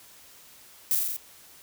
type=noise with echo; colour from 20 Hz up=violet; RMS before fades=-23 dBFS; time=0.91-0.95 s; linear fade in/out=0 ms; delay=43 ms; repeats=5; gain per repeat=-2 dB; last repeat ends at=1.165 s; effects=white hiss -52 dBFS RMS until 1.62 s